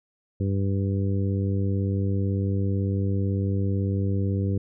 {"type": "harmonic tone", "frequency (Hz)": 98, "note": "G2", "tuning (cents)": 0, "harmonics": [1, 2, 3, 4, 5], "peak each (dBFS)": [-23, -29, -33, -35, -37], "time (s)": [0.4, 4.58], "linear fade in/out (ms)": 5, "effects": []}